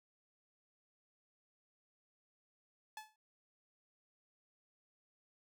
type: tone with exponential decay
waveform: sawtooth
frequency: 863 Hz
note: A5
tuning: 34 cents flat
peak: -39 dBFS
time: 2.97-3.16 s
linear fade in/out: 2 ms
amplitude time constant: 41 ms
effects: none